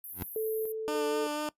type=high-pass noise; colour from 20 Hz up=white; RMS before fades=-38 dBFS; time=0.04-0.72 s; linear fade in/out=2 ms; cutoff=11000 Hz; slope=96 dB/octave
type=tone with exponential growth; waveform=15% pulse; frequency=89.3 Hz; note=F2; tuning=39 cents sharp; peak=-26 dBFS; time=0.12-0.23 s; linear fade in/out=0 ms; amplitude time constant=23 ms
type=tone with tremolo; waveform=sine; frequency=440 Hz; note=A4; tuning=in tune; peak=-28 dBFS; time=0.36-1.27 s; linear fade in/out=2 ms; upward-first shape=square; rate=1.7 Hz; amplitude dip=35%
type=tone with vibrato; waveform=15% pulse; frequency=299.4 Hz; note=D4; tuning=33 cents sharp; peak=-25 dBFS; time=0.88-1.49 s; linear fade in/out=0 ms; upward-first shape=sine; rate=4.1 Hz; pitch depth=16 cents each way
effects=noise-tail reverb RT60 0.1 s tail -20 dB re dry + resampled to 32000 Hz